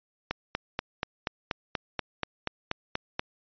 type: click train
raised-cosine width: 0.3 ms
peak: -12 dBFS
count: 13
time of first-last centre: 0.31-3.195 s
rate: 4.16 Hz
effects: resampled to 11025 Hz